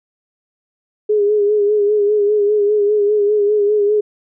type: tone with vibrato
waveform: sine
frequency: 415.3 Hz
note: G#4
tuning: in tune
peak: -11 dBFS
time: 1.09-4.01 s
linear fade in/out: 10 ms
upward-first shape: sine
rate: 5 Hz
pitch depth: 45 cents each way
effects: none